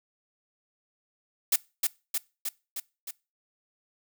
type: noise with echo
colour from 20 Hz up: blue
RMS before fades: -22 dBFS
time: 1.52-1.56 s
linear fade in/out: 5 ms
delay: 310 ms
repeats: 5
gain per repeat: -3 dB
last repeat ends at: 3.11 s
effects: noise-tail reverb RT60 0.3 s tail -23 dB re dry